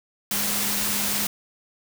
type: tone in noise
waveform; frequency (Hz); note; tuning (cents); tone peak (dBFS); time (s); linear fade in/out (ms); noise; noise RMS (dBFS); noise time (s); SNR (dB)
sine; 205; G#3; -22; -34; 0.31-1.27; 2; white; -25; 0.31-1.27; -12
effects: none